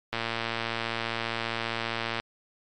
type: click train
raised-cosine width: 0.3 ms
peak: -13 dBFS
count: 239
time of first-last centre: 0.13-2.2 s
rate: 115 Hz
effects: MP3 64 kbps

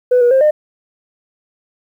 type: tone with pitch steps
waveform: sine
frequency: 497.3 / 483 / 530 / 606 Hz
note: B4 / B4 / C5 / D#5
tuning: +12 / -39 / +22 / -46 cents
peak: -6 dBFS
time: 0.11-0.51 s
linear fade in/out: 10 ms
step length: 100 ms
effects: tanh soft clip ceiling -5 dBFS + 8-bit

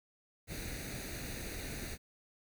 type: noise with comb filter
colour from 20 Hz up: pink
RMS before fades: -42 dBFS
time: 0.47-1.98 s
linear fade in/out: 50 ms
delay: 0.47 ms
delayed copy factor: +0.7
effects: none

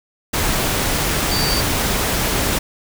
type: tone in noise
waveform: sine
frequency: 4618 Hz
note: D8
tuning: 30 cents flat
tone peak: -21 dBFS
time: 1.31-1.61 s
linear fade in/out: 10 ms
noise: pink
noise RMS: -19 dBFS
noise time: 0.33-2.59 s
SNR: -5 dB
effects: none

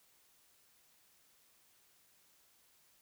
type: silence
effects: white hiss -69 dBFS RMS until 3.01 s

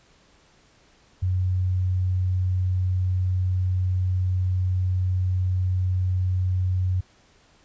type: tone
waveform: sine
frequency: 92 Hz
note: F#2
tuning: 9 cents flat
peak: -20 dBFS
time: 1.22-7.01 s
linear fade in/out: 10 ms
effects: pink hiss -58 dBFS RMS until 7.64 s + resampled to 16000 Hz

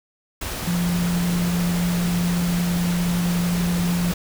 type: tone in noise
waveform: sine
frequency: 174.61 Hz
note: F3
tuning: in tune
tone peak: -19 dBFS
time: 0.67-4.12 s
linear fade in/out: 5 ms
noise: pink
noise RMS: -29 dBFS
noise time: 0.41-4.14 s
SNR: +7 dB
effects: none

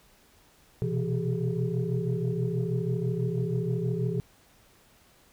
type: tone cluster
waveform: sine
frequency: 123.2 / 129.4 / 168.5 / 390 / 423.6 Hz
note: B2 / C3 / E3 / G4 / G#4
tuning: -4 / -19 / +38 / -9 / +34 cents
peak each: -31 / -31 / -30 / -35 / -34 dBFS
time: 0.82-4.2 s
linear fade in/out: 0 ms
effects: tanh soft clip ceiling -16 dBFS + pink hiss -60 dBFS RMS until 5.32 s

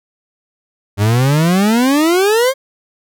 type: exponential sweep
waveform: 40% pulse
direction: up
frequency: 98.5 to 548 Hz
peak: -9 dBFS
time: 0.97-2.54 s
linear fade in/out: 50 ms
effects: none

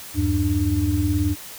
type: tone cluster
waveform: sine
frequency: 79 / 97.6 / 296.9 Hz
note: D#2 / G2 / D4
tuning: +27 / -7 / +19 cents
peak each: -23 / -22 / -22 dBFS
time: 0.14-1.36 s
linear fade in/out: 50 ms
effects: white hiss -38 dBFS RMS until 1.58 s

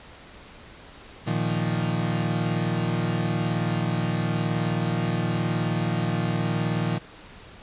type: chord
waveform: 35% pulse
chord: Bb suspended fourth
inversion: none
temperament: equal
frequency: 116.54 / 155.56 / 174.61 Hz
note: Bb2 / Eb3 / F3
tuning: 0 / 0 / 0 cents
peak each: -26 dBFS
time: 1.26-6.99 s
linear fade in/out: 20 ms
effects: pink hiss -46 dBFS RMS until 7.62 s + resampled to 8000 Hz

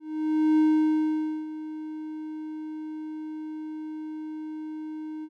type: tone with ADSR envelope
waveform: triangle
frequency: 310.3 Hz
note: D#4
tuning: 5 cents flat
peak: -15 dBFS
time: 0-5.29 s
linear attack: 580 ms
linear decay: 880 ms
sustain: -16 dB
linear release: 54 ms
effects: none

